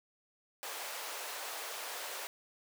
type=high-pass noise; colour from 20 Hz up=pink; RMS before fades=-42 dBFS; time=0.63-2.27 s; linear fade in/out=0 ms; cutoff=520 Hz; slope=24 dB/octave; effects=none